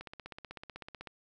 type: click train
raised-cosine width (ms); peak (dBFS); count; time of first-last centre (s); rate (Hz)
0.3; -28; 18; 0.01-1.073; 16
effects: none